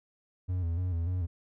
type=tone with vibrato; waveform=triangle; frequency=87.31 Hz; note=F2; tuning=in tune; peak=-26 dBFS; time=0.48-1.27 s; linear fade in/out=20 ms; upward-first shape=square; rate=3.4 Hz; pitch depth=72 cents each way; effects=none